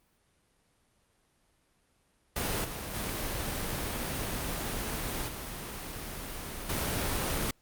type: noise with level steps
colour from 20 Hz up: pink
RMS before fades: -31 / -38 / -34 / -39 / -31 dBFS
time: 2.36-7.51 s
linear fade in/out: 5 ms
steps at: 2.64 / 2.94 / 5.28 / 6.69 s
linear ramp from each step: 5 ms
effects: pink hiss -70 dBFS RMS until 7.61 s + Opus 32 kbps